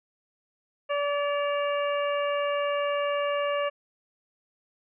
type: harmonic tone with a mistuned harmonic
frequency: 576 Hz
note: D5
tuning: 34 cents flat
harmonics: 1 / 2 / 3 / 4 / 5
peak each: -26 / -31 / -37 / -39 / -37 dBFS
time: 0.89-3.7 s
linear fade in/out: 20 ms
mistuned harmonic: 5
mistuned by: -49 cents
effects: none